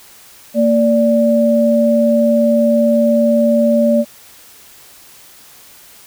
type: tone pair together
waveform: sine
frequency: 230 / 583.9 Hz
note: A#3 / D5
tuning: -23 / -10 cents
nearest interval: octave + major third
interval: 1613 cents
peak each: -12 dBFS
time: 0.54-4.05 s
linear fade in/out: 50 ms
effects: white hiss -42 dBFS RMS until 6.06 s